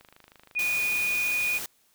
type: click train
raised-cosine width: 0.3 ms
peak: -34 dBFS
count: 28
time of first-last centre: 0.01-1.052 s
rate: 25.9 Hz
type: tone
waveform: sine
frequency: 2461 Hz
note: D#7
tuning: 20 cents flat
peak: -24 dBFS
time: 0.55-1.59 s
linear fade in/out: 20 ms
type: noise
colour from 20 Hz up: white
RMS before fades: -35 dBFS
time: 0.59-1.66 s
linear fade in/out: 2 ms
effects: white hiss -65 dBFS RMS until 1.94 s